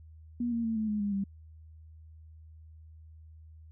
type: tone with pitch steps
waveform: sine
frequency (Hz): 240 / 232.2 / 224.7 / 217.4 / 210.4 / 203.6 / 196.98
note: B3 / A#3 / A3 / A3 / G#3 / G#3 / G3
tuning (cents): -49 / -7 / +37 / -21 / +23 / -34 / +9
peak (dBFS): -28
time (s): 0.4-1.24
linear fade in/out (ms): 5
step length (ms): 120
effects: added 79 Hz sine -49 dBFS peak until 3.71 s